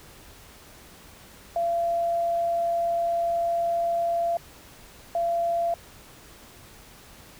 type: tone pair in turn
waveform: sine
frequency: 682 / 682 Hz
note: F5 / F5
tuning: -41 / -41 cents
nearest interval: unison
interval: 0 cents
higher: neither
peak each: -22 / -22 dBFS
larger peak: neither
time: 1.56-4.37 / 5.15-5.74 s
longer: first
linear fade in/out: 2 ms
effects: pink hiss -49 dBFS RMS until 7.39 s